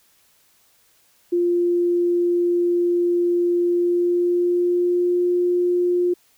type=tone with pitch glide; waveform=sine; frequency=349.1 to 354.4 Hz; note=F4 to F4; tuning=-1 to +25 cents; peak=-16 dBFS; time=1.32-6.14 s; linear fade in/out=10 ms; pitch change=+26 cents; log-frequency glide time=3.62-5.23 s; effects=white hiss -59 dBFS RMS until 6.37 s